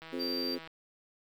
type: click train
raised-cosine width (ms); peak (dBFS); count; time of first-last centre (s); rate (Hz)
0.3; -31; 107; 0.02-0.674; 162
type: harmonic tone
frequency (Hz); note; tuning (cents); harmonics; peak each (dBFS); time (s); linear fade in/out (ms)
87.31; F2; 0; 3 / 4 / 5 / 6; -37 / -39 / -41 / -43; 0.12-0.59; 20
type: tone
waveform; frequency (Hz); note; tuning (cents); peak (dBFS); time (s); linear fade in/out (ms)
triangle; 4699; D8; 0; -33; 0.19-0.56; 20
effects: 10-bit